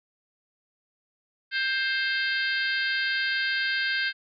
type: harmonic tone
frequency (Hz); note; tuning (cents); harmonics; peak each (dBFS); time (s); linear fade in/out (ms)
527; C5; +12; 3 / 4 / 5 / 6 / 7 / 8 / 9; -26 / -33 / -35 / -35 / -37 / -37 / -36; 1.51-4.13; 50
effects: none